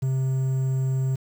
triangle tone with quantisation, 132.1 Hz, C3, 17 cents sharp, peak -19 dBFS, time 0.02-1.16 s, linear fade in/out 10 ms, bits 8, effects none

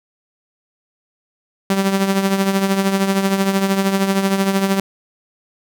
sawtooth tone with tremolo, 194.6 Hz, G3, 12 cents flat, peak -8 dBFS, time 1.7-4.8 s, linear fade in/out 2 ms, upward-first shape triangle, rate 13 Hz, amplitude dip 65%, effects none

